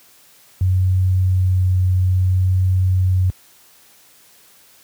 sine tone with vibrato, 92.5 Hz, F#2, in tune, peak -12 dBFS, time 0.61-3.3 s, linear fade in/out 0 ms, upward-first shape sine, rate 0.6 Hz, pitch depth 8 cents each way, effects white hiss -50 dBFS RMS until 4.83 s + high-pass 60 Hz 12 dB/octave

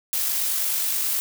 blue noise with amplitude modulation, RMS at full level -23 dBFS, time 0.13-1.2 s, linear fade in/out 0 ms, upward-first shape sine, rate 49.4 Hz, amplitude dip 25%, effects none

